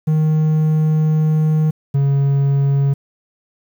triangle tone pair in turn, 155.56 / 139.31 Hz, D#3 / C#3, 0 / +9 cents, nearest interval major second, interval 191 cents, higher first, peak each -10 dBFS, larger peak neither, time 0.07-1.71 / 1.94-2.94 s, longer first, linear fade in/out 10 ms, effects 8-bit

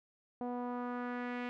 sawtooth tone with low-pass filter sweep, 245 Hz, B3, 14 cents flat, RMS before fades -39 dBFS, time 0.41-1.49 s, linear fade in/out 0 ms, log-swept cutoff 750 to 2400 Hz, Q 2, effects none

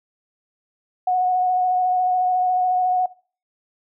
sine tone with vibrato, 733 Hz, F#5, 16 cents flat, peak -16 dBFS, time 1.07-3.06 s, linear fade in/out 5 ms, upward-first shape square, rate 14 Hz, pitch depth 13 cents each way, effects noise-tail reverb RT60 0.4 s tail -21 dB re dry

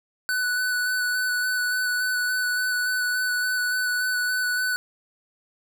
square tone with vibrato, 1491 Hz, F#6, 13 cents sharp, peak -23 dBFS, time 0.29-4.76 s, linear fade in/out 0 ms, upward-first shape square, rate 3.5 Hz, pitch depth 12 cents each way, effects none

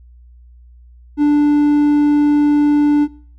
triangle tone, 293.7 Hz, D4, in tune, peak -7 dBFS, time 1.17-3.08 s, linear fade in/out 50 ms, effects noise-tail reverb RT60 0.5 s tail -22 dB re dry + added 60 Hz sine -40 dBFS peak until 3.38 s

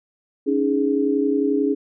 sine chord, C# suspended second, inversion none, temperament equal with one note detuned, 279.9 / 311.1 / 415.3 Hz, C#4 / D#4 / G#4, +17 / 0 / 0 cents, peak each -20 / -24 / -21 dBFS, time 0.46-1.75 s, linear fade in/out 20 ms, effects none

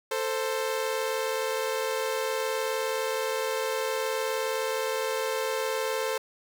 sawtooth tone pair together, 443.9 / 523.3 Hz, A4 / C5, +15 / 0 cents, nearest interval minor third, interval 285 cents, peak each -26 dBFS, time 0.11-6.18 s, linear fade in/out 5 ms, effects none

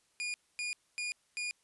sawtooth tone bursts, 2435 Hz, D#7, 38 cents flat, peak -31 dBFS, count 4, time 0.2-1.51 s, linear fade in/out 0 ms, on 140 ms, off 250 ms, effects white hiss -72 dBFS RMS until 1.63 s + resampled to 24000 Hz

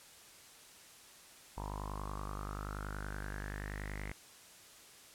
sawtooth tone with low-pass filter sweep, 50.5 Hz, G#1, 48 cents flat, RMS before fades -42 dBFS, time 1.57-4.12 s, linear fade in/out 5 ms, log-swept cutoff 940 to 2100 Hz, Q 8.1, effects white hiss -57 dBFS RMS until 5.14 s + low-pass 11000 Hz 12 dB/octave

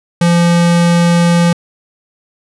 square tone, 171.8 Hz, F3, 28 cents flat, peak -8 dBFS, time 0.21-1.53 s, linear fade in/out 5 ms, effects resampled to 24000 Hz

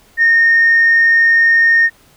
sine tone, 1838 Hz, A#6, 25 cents flat, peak -6 dBFS, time 0.17-1.9 s, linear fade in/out 50 ms, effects tanh soft clip ceiling -3 dBFS + pink hiss -49 dBFS RMS until 2.16 s

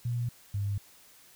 sine tone pair in turn, 120 / 100.91 Hz, B2 / G#2, -49 / -49 cents, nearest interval minor third, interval 300 cents, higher first, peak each -28 dBFS, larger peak neither, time 0.05-0.29 / 0.54-0.78 s, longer neither, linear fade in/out 5 ms, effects white hiss -57 dBFS RMS until 1.35 s

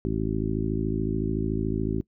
harmonic tone with a mistuned harmonic, 53.8 Hz, A1, 38 cents flat, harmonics 1 / 2 / 3 / 4 / 5 / 6 / 7, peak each -32 / -32 / -32 / -32 / -32 / -32 / -32 dBFS, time 0.05-2.01 s, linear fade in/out 0 ms, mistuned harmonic 1, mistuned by -16 cents, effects noise-tail reverb RT60 0.1 s tail -22 dB re dry

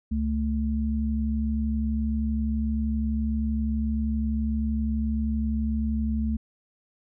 sine tone pair together, 69.18 / 220 Hz, C#2 / A3, -3 / 0 cents, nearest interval octave + minor sixth, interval 2003 cents, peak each -26 dBFS, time 0.11-6.37 s, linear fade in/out 10 ms, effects none

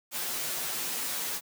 white noise with comb filter, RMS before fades -33 dBFS, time 0.11-1.41 s, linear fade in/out 50 ms, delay 10 ms, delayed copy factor -0.9, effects high-pass 150 Hz 12 dB/octave

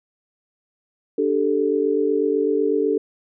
sine chord, D suspended fourth, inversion none, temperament equal, 293.7 / 392 / 440 Hz, D4 / G4 / A4, 0 / 0 / 0 cents, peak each -23 / -22 / -20 dBFS, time 1.18-2.98 s, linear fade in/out 5 ms, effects none

